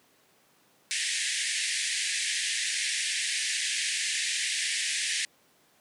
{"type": "band-pass noise", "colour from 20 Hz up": "pink", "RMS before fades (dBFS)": -30, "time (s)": [0.91, 5.25], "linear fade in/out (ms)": 0, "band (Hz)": [1700, 10000], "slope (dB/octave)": 96, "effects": ["pink hiss -63 dBFS RMS until 5.8 s", "high-pass 200 Hz 12 dB/octave"]}